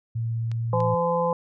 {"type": "tone with pitch glide", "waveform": "sine", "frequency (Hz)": [114.6, 115.53], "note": ["A#2", "A#2"], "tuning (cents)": [-29, -15], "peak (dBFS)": -24, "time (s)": [0.15, 0.95], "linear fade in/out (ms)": 10, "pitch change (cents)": 14, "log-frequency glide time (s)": [0.56, 0.64]}
{"type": "clicks", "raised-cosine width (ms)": 0.2, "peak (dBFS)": -25, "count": 2, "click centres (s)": [0.516, 0.804]}
{"type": "harmonic tone", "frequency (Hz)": 170.6, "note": "F3", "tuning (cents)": -40, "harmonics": [1, 3, 5, 6], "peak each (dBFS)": [-29, -23, -28, -27], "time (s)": [0.73, 1.33], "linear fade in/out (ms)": 2}
{"effects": []}